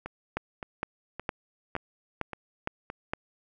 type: two click trains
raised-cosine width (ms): 0.5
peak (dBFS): -21 / -14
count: 6 / 7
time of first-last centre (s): 0.06-2.901 / 0.37-3.135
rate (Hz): 1.76 / 2.17
effects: none